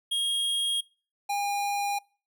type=tone pair in turn; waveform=square; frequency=3261 / 810.3 Hz; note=G#7 / G#5; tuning=-32 / -43 cents; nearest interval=2 octaves; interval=2411 cents; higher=first; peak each=-26 / -27 dBFS; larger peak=first; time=0.11-0.81 / 1.29-1.99 s; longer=neither; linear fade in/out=10 ms; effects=noise-tail reverb RT60 0.4 s tail -26 dB re dry